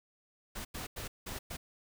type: noise bursts at uneven times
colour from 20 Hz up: pink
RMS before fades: -41 dBFS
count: 5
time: 0.55-0.65 / 0.74-0.87 / 0.96-1.08 / 1.26-1.39 / 1.5-1.57 s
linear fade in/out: 10 ms
effects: none